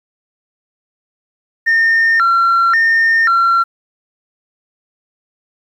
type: tone with vibrato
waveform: sine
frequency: 1576 Hz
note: G6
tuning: 9 cents sharp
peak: -7 dBFS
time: 1.66-3.64 s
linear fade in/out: 20 ms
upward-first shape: square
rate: 0.93 Hz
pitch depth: 250 cents each way
effects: tanh soft clip ceiling -7 dBFS + 8-bit